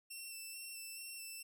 10% pulse tone with vibrato, 2688 Hz, E7, 33 cents sharp, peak -38 dBFS, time 0.1-1.43 s, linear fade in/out 10 ms, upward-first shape square, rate 2.3 Hz, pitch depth 16 cents each way, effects none

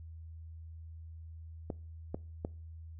clicks, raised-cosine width 2 ms, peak -22 dBFS, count 3, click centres 1.702 / 2.145 / 2.449 s, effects noise-tail reverb RT60 0.4 s tail -23 dB re dry + added 81 Hz sine -45 dBFS peak until 2.99 s

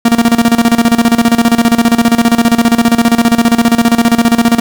45% pulse tone with tremolo, 233.1 Hz, A#3, in tune, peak -4 dBFS, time 0.05-4.6 s, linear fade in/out 5 ms, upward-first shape square, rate 15 Hz, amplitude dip 80%, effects 7-bit

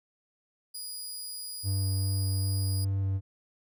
20% pulse tone, 4900 Hz, D#8, 27 cents flat, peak -31 dBFS, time 0.74-2.85 s, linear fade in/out 10 ms
triangle tone with vibrato, 97.1 Hz, G2, 16 cents flat, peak -24 dBFS, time 1.63-3.21 s, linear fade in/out 50 ms, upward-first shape square, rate 2.5 Hz, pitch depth 9 cents each way
effects none

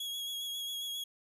40% pulse tone with vibrato, 3322 Hz, G#7, in tune, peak -35 dBFS, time 0-1.04 s, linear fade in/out 5 ms, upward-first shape sine, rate 7.4 Hz, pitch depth 22 cents each way, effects none

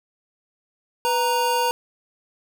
square tone pair together, 493.9 / 933.4 Hz, B4 / A#5, 0 / +2 cents, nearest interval major seventh, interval 1102 cents, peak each -25 / -21 dBFS, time 1.05-1.71 s, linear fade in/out 0 ms, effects none

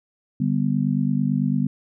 sine chord, G major, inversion second, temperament just, 147 / 196 / 245 Hz, D3 / G3 / B3, +2 / 0 / -14 cents, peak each -23 dBFS, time 0.4-1.67 s, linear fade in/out 5 ms, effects none

